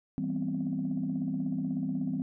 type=chord; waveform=sine; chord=C major seventh; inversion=first; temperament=just; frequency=163.52 / 196.22 / 245.3 / 261.6 Hz; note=E3 / G3 / B3 / C4; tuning=-14 / +2 / -12 / 0 cents; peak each=-35 / -34 / -36 / -32 dBFS; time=0.18-2.22 s; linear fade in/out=0 ms; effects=tanh soft clip ceiling -22 dBFS